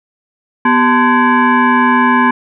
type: tone with frequency modulation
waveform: sine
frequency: 392 Hz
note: G4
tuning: in tune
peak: -7 dBFS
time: 0.65-2.31 s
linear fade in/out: 5 ms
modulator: 638 Hz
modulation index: 2.1
effects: none